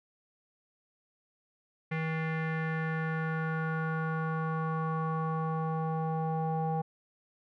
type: tone with low-pass filter sweep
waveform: square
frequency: 160 Hz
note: D#3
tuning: 49 cents sharp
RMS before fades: -32 dBFS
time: 1.91-6.82 s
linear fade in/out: 10 ms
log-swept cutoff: 2100 to 800 Hz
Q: 4.2
effects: none